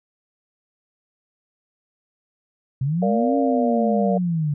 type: linear two-way sweep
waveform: sine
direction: up then down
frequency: 125.7 to 277.2 to 143 Hz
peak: -19 dBFS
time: 2.81-4.54 s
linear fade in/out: 5 ms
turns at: 3.36 s
type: chord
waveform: sine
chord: Bb major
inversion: none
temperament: just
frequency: 466.2 / 582.7 / 699.2 Hz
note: Bb4 / D5 / F5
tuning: 0 / -14 / +2 cents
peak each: -24 dBFS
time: 3.02-4.18 s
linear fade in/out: 5 ms
effects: none